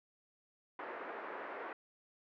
pink band-pass noise, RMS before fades -45 dBFS, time 0.79-1.73 s, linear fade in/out 2 ms, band 360 to 1900 Hz, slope 24 dB/octave, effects none

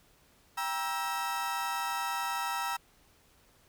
35% pulse chord, E diminished, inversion first, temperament just, 791.1 / 949.3 / 1318.5 Hz, G5 / Bb5 / E6, +16 / +31 / 0 cents, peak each -36 / -33 / -34 dBFS, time 0.57-2.77 s, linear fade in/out 10 ms, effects pink hiss -64 dBFS RMS until 3.68 s

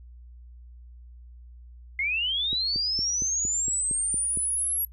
sine linear sweep, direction up, 2085 to 11450 Hz, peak -24 dBFS, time 1.99-4.85 s, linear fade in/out 2 ms
click train, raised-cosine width 3 ms, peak -24 dBFS, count 9, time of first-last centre 2.53-4.373 s, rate 4.34 Hz
effects noise-tail reverb RT60 0.1 s tail -24 dB re dry + added 60 Hz sine -44 dBFS peak until 4.92 s

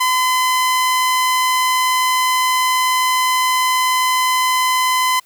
sawtooth tone, 1019 Hz, C6, 46 cents flat, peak -10 dBFS, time 0-5.2 s, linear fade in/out 10 ms, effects white hiss -54 dBFS RMS until 5.25 s

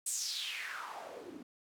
white noise with band-pass filter sweep, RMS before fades -41 dBFS, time 0.06-1.43 s, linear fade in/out 5 ms, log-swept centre 8800 to 240 Hz, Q 4.4, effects none

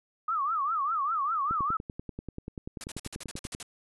sine tone with vibrato, 1214 Hz, D#6, 43 cents flat, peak -26 dBFS, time 0.28-1.77 s, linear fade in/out 5 ms, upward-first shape triangle, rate 5 Hz, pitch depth 220 cents each way
click train, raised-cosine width 3 ms, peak -24 dBFS, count 22, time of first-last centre 1.51-3.549 s, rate 10.3 Hz
white noise bursts, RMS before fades -39 dBFS, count 11, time 2.81-3.628 s, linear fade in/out 0 ms, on 28 ms, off 51 ms
effects resampled to 24000 Hz

